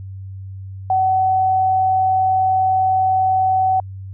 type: tone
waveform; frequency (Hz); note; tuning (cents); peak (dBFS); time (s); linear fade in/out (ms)
sine; 755; F#5; +35; -13; 0.9-3.8; 2
effects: added 96 Hz sine -29 dBFS peak until 4.13 s